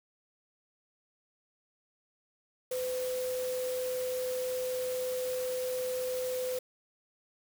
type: tone in noise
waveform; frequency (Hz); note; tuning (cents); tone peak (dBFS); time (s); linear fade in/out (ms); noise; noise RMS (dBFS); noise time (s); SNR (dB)
sine; 507; B4; +45; -31; 2.71-6.59; 5; white; -43; 2.71-6.59; +9
effects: none